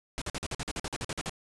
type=noise bursts; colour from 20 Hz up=pink; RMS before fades=-34 dBFS; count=14; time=0.18-1.295 s; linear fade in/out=0 ms; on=36 ms; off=47 ms; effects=resampled to 22050 Hz